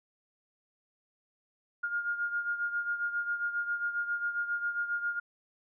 sine beating tone pair, 1415 / 1422.4 Hz, F6 / F6, +22 / +31 cents, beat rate 7.4 Hz, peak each -31 / -37 dBFS, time 1.83-5.2 s, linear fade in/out 10 ms, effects none

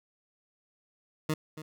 20% pulse tone with echo, 155.56 Hz, D#3, in tune, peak -22 dBFS, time 1.29-1.34 s, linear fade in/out 5 ms, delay 280 ms, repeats 1, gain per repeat -13 dB, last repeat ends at 1.62 s, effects none

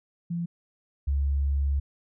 sine tone pair in turn, 170.9 / 69.89 Hz, F3 / C#2, -37 / +15 cents, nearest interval octave + minor third, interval 1548 cents, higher first, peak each -27 / -22 dBFS, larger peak second, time 0.3-0.46 / 1.07-1.8 s, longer second, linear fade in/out 10 ms, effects none

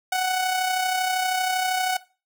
sawtooth tone with amplitude modulation, 743 Hz, F#5, 7 cents sharp, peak -16 dBFS, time 0.12-1.97 s, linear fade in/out 5 ms, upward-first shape sine, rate 32.7 Hz, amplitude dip 40%, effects noise-tail reverb RT60 0.3 s tail -17 dB re dry

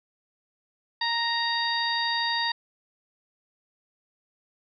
harmonic tone, 932.3 Hz, A#5, in tune, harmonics 1 / 2 / 3 / 4 / 5, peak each -29 / -29 / -40 / -30 / -31 dBFS, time 1.01-2.52 s, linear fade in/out 5 ms, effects none

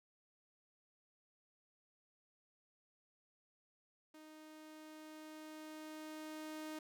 sawtooth tone with level ramp, 310.2 Hz, D#4, 5 cents flat, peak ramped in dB -52 to -40 dBFS, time 4.14-6.79 s, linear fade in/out 5 ms, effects none

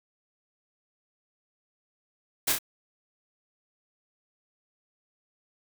white noise with echo, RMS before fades -25 dBFS, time 2.47-2.53 s, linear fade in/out 10 ms, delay 29 ms, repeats 2, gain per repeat -4 dB, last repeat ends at 2.588 s, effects none

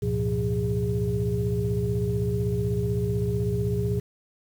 sine tone cluster, 71.4 / 104.5 / 120.4 / 176.3 / 410.2 Hz, D2 / G#2 / B2 / F3 / G#4, -48 / +11 / -44 / +17 / -21 cents, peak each -32 / -30 / -26 / -30 / -28 dBFS, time 0.02-4 s, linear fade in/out 10 ms, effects tanh soft clip ceiling -14 dBFS + 8-bit

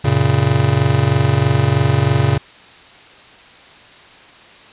square chord, F# major, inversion none, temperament just, 92.5 / 115.62 / 138.75 Hz, F#2 / A#2 / C#3, 0 / -14 / +2 cents, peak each -20 / -17 / -16 dBFS, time 0.04-2.38 s, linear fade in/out 10 ms, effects white hiss -42 dBFS RMS until 4.72 s + resampled to 8000 Hz

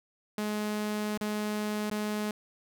sawtooth tone with dropouts, 210.9 Hz, G#3, 27 cents sharp, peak -26 dBFS, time 0.38-2.31 s, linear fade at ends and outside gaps 2 ms, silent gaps 1.175-1.211 / 1.9-1.913 s, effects none

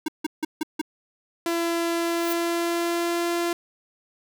square tone bursts, 311.1 Hz, D#4, in tune, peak -23 dBFS, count 5, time 0.06-0.815 s, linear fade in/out 5 ms, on 23 ms, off 160 ms
sawtooth tone with pitch glide, 337.6 to 343.1 Hz, E4 to F4, +41 to -31 cents, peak -19 dBFS, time 1.46-3.53 s, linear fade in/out 2 ms, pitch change +28 cents, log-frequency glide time 1.95-3.29 s
violet noise with exponential growth, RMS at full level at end -29 dBFS, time 2.08-2.33 s, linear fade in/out 1 ms, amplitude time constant 53 ms
effects none

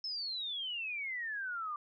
sine exponential sweep, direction down, 5300 to 1172 Hz, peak -36 dBFS, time 0.04-1.76 s, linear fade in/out 2 ms, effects none

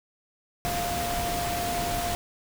sine tone in noise, 698.5 Hz, F5, in tune, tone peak -29 dBFS, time 0.65-2.15 s, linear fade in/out 0 ms, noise pink, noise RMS -31 dBFS, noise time 0.65-2.15 s, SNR -1 dB, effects none

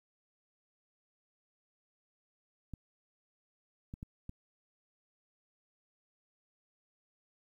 clicks, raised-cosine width 5 ms, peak -30 dBFS, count 4, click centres 2.737 / 3.939 / 4.029 / 4.294 s, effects 11-bit

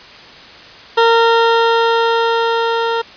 20% pulse tone with level ramp, 460.2 Hz, A#4, 22 cents flat, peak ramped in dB -3 to -10 dBFS, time 0.97-3.02 s, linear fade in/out 10 ms, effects white hiss -37 dBFS RMS until 3.16 s + resampled to 11025 Hz

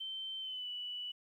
sine tone with pitch glide, 3100 to 2960 Hz, G7 to F#7, -20 to 0 cents, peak -39 dBFS, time 0-1.12 s, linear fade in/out 10 ms, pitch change -80 cents, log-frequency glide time 0.4-0.69 s, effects 12-bit

